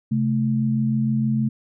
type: tone pair together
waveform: sine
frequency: 132.5 / 218.9 Hz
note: C3 / A3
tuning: +22 / -9 cents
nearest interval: major sixth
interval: 869 cents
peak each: -22 / -20 dBFS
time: 0.11-1.49 s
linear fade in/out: 10 ms
effects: none